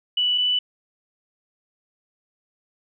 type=tone pair in turn; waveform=sine; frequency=2960 / 2977 Hz; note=F#7 / F#7; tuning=0 / +10 cents; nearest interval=unison; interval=10 cents; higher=second; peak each=-18 dBFS; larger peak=neither; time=0.17-0.38 / 0.38-0.59 s; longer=neither; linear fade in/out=5 ms; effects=none